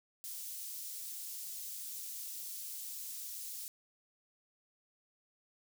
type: high-pass noise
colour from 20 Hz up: white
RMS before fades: -44 dBFS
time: 0.24-3.68 s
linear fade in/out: 0 ms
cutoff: 5500 Hz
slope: 12 dB/octave
effects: none